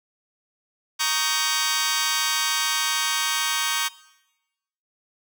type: chord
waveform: 10% pulse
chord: Eb dominant seventh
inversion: second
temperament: just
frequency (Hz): 933.4 / 1120.1 / 1244.5 / 1555.6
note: Bb5 / Db6 / Eb6 / G6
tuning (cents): +2 / +18 / 0 / -14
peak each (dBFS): -20 / -18 / -22 / -18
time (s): 0.99-3.89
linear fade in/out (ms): 20
effects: noise-tail reverb RT60 1.0 s tail -20 dB re dry